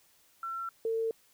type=tone pair in turn; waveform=sine; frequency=1351 / 450.8 Hz; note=E6 / A4; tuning=+42 / +42 cents; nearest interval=octave + perfect fifth; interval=1900 cents; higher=first; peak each=-34 / -28 dBFS; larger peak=second; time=0.43-0.69 / 0.85-1.11 s; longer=neither; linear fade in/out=2 ms; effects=white hiss -65 dBFS RMS until 1.33 s